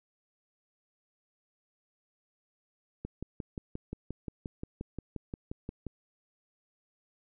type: click train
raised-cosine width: 3 ms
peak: -24 dBFS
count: 17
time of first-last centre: 3.05-5.867 s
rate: 5.68 Hz
effects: none

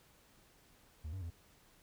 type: tone with pitch steps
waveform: triangle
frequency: 77.5 / 95.2 / 84.1 Hz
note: D#2 / F#2 / E2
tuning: -6 / +50 / +35 cents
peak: -38 dBFS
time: 1.04-1.304 s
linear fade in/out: 10 ms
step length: 88 ms
effects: pink hiss -66 dBFS RMS until 1.82 s

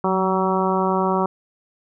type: harmonic tone with a mistuned harmonic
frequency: 189.1 Hz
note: F#3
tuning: 38 cents sharp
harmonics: 1 / 2 / 3 / 4 / 5 / 6 / 7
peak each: -23 / -23 / -27 / -26 / -24 / -26 / -30 dBFS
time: 0.04-1.26 s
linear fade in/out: 2 ms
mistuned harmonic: 1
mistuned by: -32 cents
effects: none

